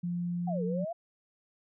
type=tone with pitch glide; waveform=sine; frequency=174.61 to 178.59 Hz; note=F3 to F3; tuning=0 to +39 cents; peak=-30 dBFS; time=0.03-0.85 s; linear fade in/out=10 ms; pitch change=+39 cents; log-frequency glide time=0.45-0.68 s
type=exponential two-way sweep; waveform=sine; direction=down then up; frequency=780 to 432.7 to 705 Hz; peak=-33 dBFS; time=0.47-0.93 s; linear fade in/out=10 ms; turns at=0.64 s
effects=none